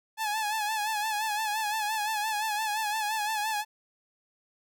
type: tone with vibrato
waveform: sawtooth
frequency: 856 Hz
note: A5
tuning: 48 cents flat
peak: -24 dBFS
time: 0.17-3.65 s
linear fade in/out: 50 ms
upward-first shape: sine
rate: 5.8 Hz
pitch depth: 64 cents each way
effects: none